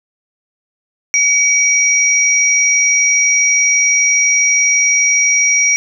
sine tone pair together, 2273 / 5728 Hz, C#7 / F8, +43 / +43 cents, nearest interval octave + major third, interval 1600 cents, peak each -12 dBFS, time 1.14-5.76 s, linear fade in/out 0 ms, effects none

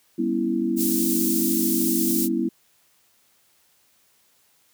sine chord, C# half-diminished seventh, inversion second, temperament equal with one note detuned, 196 / 243.4 / 277.2 / 329.6 Hz, G3 / B3 / C#4 / E4, 0 / -25 / 0 / 0 cents, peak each -29 / -25 / -30 / -24 dBFS, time 0.18-2.49 s, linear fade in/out 10 ms
white high-pass noise, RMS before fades -26 dBFS, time 0.76-2.29 s, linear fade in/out 50 ms, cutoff 7000 Hz, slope 12 dB/octave
effects white hiss -62 dBFS RMS until 4.73 s + high-pass 60 Hz 12 dB/octave

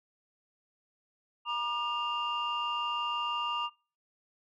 sine tone cluster, 954 / 1200 / 2800 Hz, A#5 / D6 / F7, +40 / +37 / +4 cents, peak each -34 / -33 / -34 dBFS, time 1.45-3.7 s, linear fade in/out 50 ms, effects noise-tail reverb RT60 0.4 s tail -25 dB re dry + tanh soft clip ceiling -23 dBFS

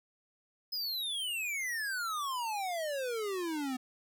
square exponential sweep, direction down, 5120 to 249.3 Hz, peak -34 dBFS, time 0.72-3.77 s, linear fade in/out 10 ms, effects none

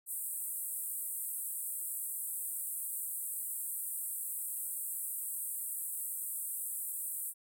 pink band-pass noise, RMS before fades -39 dBFS, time 0.06-7.34 s, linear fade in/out 50 ms, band 8100 to 16000 Hz, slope 96 dB/octave, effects none

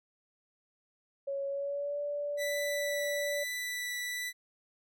sine tone with pitch glide, 554.4 to 580.6 Hz, C#5 to D5, 0 to -20 cents, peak -32 dBFS, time 1.27-3.44 s, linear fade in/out 10 ms, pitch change +80 cents, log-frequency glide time 1.47-2 s
sawtooth tone with vibrato, 1975.5 Hz, B6, in tune, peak -31 dBFS, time 2.37-4.33 s, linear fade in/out 50 ms, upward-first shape triangle, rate 1.1 Hz, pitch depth 9 cents each way
effects none

